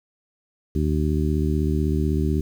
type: harmonic tone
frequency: 76 Hz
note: D#2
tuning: 40 cents flat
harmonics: 1 / 2 / 3 / 4 / 5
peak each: -22 / -25 / -27 / -28 / -29 dBFS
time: 0.75-2.41 s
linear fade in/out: 5 ms
effects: 8-bit